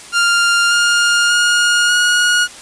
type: tone with pitch steps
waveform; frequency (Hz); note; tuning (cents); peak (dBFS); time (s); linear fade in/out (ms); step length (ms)
sawtooth; 1398 / 1413.4 / 1429 / 1444.8; F6 / F6 / F6 / F#6; +1 / +20 / +39 / -42; -7; 0.12-2.48; 50; 590
effects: white hiss -35 dBFS RMS until 2.61 s + resampled to 22050 Hz